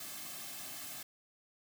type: noise with comb filter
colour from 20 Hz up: white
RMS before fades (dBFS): -45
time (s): 0-1.03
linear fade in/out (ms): 5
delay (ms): 2.1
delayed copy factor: -0.8
effects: none